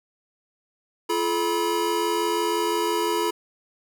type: tone cluster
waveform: square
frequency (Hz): 343.8 / 429.7 / 972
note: F4 / A4 / B5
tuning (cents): -27 / -41 / -28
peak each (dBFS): -27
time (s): 1.09-3.31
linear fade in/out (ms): 10
effects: none